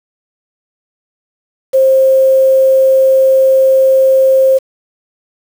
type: tone with quantisation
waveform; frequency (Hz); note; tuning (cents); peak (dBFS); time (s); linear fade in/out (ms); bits
sine; 530; C5; +22; -5; 1.73-4.59; 20; 5
effects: none